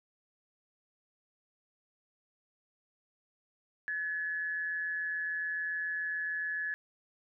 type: tone with amplitude modulation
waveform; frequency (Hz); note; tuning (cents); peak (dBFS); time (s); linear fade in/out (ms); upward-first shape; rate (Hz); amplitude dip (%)
sine; 1706; G#6; +46; -30; 3.88-6.74; 0; sine; 167; 45
effects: none